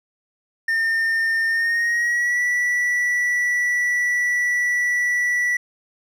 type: tone with pitch glide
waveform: triangle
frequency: 1814 to 1955.5 Hz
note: A#6 to B6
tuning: -48 to -18 cents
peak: -16 dBFS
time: 0.68-5.57 s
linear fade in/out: 5 ms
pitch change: +130 cents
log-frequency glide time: 1.48-2.41 s
effects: none